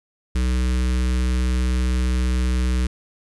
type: tone with notch filter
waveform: square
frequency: 62.4 Hz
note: B1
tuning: 19 cents sharp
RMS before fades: -20 dBFS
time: 0.35-2.87 s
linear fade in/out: 5 ms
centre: 720 Hz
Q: 0.78
effects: resampled to 24000 Hz + 9-bit